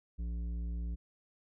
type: tone with tanh clipping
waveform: sine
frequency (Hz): 58.1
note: A#1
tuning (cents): -5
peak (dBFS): -36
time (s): 0.18-0.96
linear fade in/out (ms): 20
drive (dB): 10
effects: none